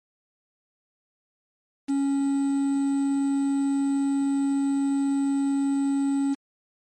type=tone with quantisation; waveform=triangle; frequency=277 Hz; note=C#4; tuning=1 cent flat; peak=-19 dBFS; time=1.88-6.35 s; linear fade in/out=20 ms; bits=7; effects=MP3 48 kbps